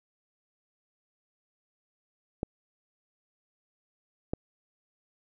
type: clicks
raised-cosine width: 2 ms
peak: -16 dBFS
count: 2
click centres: 2.431 / 4.335 s
effects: none